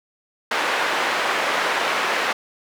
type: band-pass noise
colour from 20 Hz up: white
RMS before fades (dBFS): -22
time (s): 0.51-2.33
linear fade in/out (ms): 5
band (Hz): 440 to 1900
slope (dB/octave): 12
effects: none